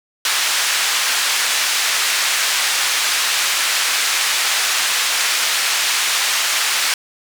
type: band-pass noise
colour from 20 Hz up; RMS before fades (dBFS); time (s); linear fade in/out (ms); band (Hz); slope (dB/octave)
pink; -18; 0.25-6.94; 2; 1600 to 9100; 12
effects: none